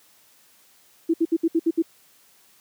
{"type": "tone bursts", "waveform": "sine", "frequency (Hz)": 329.6, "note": "E4", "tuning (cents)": 0, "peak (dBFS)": -16, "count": 7, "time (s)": [1.09, 1.823], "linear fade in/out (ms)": 10, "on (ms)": 49, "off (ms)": 65, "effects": ["white hiss -57 dBFS RMS until 2.6 s", "high-pass 100 Hz 12 dB/octave"]}